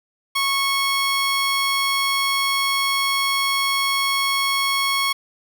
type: tone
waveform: 15% pulse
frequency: 1100 Hz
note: C#6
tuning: 14 cents flat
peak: -12 dBFS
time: 0.35-5.13 s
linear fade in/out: 10 ms
effects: none